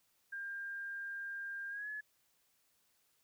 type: tone with pitch glide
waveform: sine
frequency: 1600 to 1705 Hz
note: G6 to G#6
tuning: +35 to +45 cents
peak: -40 dBFS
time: 0.32-2.01 s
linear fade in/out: 10 ms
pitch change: +110 cents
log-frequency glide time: 1.69-1.89 s
effects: white hiss -75 dBFS RMS until 3.23 s